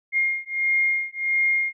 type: beating tone pair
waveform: sine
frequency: 2129 / 2130.5 Hz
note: C7 / C7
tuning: +30 / +31 cents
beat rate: 1.5 Hz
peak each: -23 dBFS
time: 0.12-1.73 s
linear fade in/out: 50 ms
effects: none